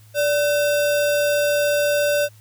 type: tone with sample-and-hold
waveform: sine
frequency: 583 Hz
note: D5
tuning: 13 cents flat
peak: -16 dBFS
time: 0.14-2.29 s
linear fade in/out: 50 ms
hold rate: 2100 Hz
effects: added 107 Hz sine -46 dBFS peak until 2.4 s + white hiss -55 dBFS RMS until 2.4 s